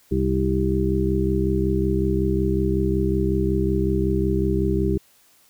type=harmonic tone; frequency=65.41 Hz; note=C2; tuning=in tune; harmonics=1 / 2 / 3 / 5 / 6; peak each=-24 / -26 / -25 / -25 / -24 dBFS; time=0.11-4.98 s; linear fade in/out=10 ms; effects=white hiss -57 dBFS RMS until 5.49 s